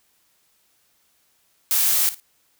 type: noise with echo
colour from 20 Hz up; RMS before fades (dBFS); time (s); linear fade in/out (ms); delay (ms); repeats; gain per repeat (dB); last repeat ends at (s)
blue; -19; 1.71-2.09; 0; 55; 2; -15; 2.2
effects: white hiss -64 dBFS RMS until 2.59 s